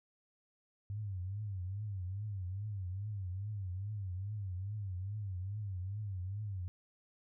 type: tone with vibrato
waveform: sine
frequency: 98 Hz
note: G2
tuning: in tune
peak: -37 dBFS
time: 0.9-6.68 s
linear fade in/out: 0 ms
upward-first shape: triangle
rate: 2.4 Hz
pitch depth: 180 cents each way
effects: none